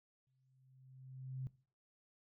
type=tone with exponential growth; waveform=sine; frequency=130.81 Hz; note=C3; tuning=in tune; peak=-38 dBFS; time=0.27-1.47 s; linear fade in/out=0 ms; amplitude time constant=260 ms; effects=noise-tail reverb RT60 0.4 s tail -19 dB re dry